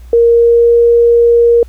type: tone with pitch glide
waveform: sine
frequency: 467.6 to 470.6 Hz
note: A#4 to A#4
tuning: +5 to +16 cents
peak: -4 dBFS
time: 0.13-1.63 s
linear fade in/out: 2 ms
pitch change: +11 cents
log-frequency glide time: 0.28-0.74 s
effects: added 60 Hz sine -30 dBFS peak until 1.68 s + pink hiss -49 dBFS RMS until 1.68 s